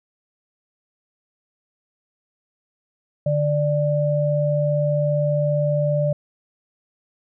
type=tone pair together; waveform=sine; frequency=147.5 / 590 Hz; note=D3 / D5; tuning=+8 / +8 cents; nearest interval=2 octaves; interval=2400 cents; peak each=-20 dBFS; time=3.26-6.13 s; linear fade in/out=5 ms; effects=none